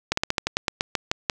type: slowing click train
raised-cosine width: 0.2 ms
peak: -4 dBFS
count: 12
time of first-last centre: 0.12-1.298 s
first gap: 54 ms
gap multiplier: 1.13
effects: none